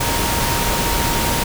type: tone in noise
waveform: sine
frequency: 932.3 Hz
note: A#5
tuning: in tune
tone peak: -25 dBFS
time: 0-1.44 s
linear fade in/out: 10 ms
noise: pink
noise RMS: -19 dBFS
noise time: 0-1.44 s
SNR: -9 dB
effects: none